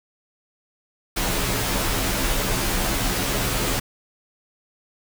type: noise with comb filter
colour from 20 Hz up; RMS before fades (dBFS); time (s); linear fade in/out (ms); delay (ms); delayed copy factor
pink; -23; 1.16-3.8; 10; 13; -0.9
effects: none